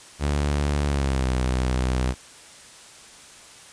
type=tone with pitch glide; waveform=sawtooth; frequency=72.4 to 63.39 Hz; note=D2 to B1; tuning=-24 to +46 cents; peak=-17 dBFS; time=0.19-2.15 s; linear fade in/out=50 ms; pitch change=-230 cents; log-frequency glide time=0.86-1.3 s; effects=white hiss -46 dBFS RMS until 3.72 s + resampled to 22050 Hz